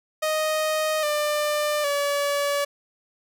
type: tone with pitch steps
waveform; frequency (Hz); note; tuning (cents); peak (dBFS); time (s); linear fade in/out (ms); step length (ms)
sawtooth; 622.3 / 596.3 / 571.3; D#5 / D5 / D5; 0 / +26 / -48; -18; 0.22-2.65; 10; 810
effects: none